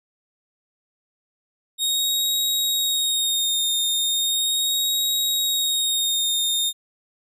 sawtooth tone with vibrato, 3729 Hz, A#7, in tune, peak -17 dBFS, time 1.78-6.73 s, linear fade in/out 50 ms, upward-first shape sine, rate 0.37 Hz, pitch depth 29 cents each way, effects none

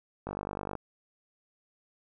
click train, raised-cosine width 1 ms, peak -21 dBFS, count 25, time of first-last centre 0.27-0.753 s, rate 49.7 Hz, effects none

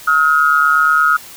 sine tone pair together, 1276.5 / 1425 Hz, D#6 / F6, +44 / +34 cents, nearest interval major second, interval 190 cents, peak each -12 dBFS, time 0.07-1.17 s, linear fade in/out 10 ms, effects white hiss -36 dBFS RMS until 1.36 s

